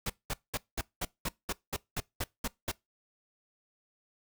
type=noise bursts; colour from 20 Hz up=pink; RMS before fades=-33 dBFS; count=12; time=0.06-2.716 s; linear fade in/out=5 ms; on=38 ms; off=200 ms; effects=noise-tail reverb RT60 0.2 s tail -23 dB re dry